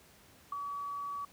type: tone with ADSR envelope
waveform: sine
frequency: 1139 Hz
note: C#6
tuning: 47 cents sharp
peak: -31 dBFS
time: 0.52-1.25 s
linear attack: 5 ms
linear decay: 8 ms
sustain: -5 dB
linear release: 4 ms
effects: pink hiss -60 dBFS RMS until 1.32 s + high-pass 60 Hz 12 dB/octave